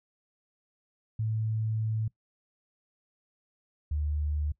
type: tone pair in turn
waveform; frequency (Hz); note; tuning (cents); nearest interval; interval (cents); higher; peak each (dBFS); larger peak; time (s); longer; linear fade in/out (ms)
sine; 110 / 74.56; A2 / D2; 0 / +27; perfect fifth; 673; first; -27 / -27; neither; 1.19-2.08 / 3.91-4.52; first; 5
effects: noise-tail reverb RT60 0.1 s tail -22 dB re dry